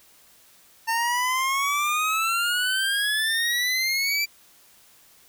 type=exponential sweep; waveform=25% pulse; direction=up; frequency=901 to 2349 Hz; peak=-18 dBFS; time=0.87-4.26 s; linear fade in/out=20 ms; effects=white hiss -55 dBFS RMS until 5.28 s